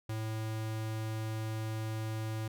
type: tone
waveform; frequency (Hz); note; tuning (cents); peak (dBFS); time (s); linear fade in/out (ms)
square; 110; A2; 0; -35; 0.09-2.48; 5
effects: none